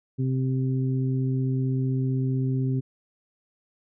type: harmonic tone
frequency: 130.81 Hz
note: C3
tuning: in tune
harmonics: 1 / 2 / 3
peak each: -23 / -29 / -36 dBFS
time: 0.18-2.81 s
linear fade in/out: 20 ms
effects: none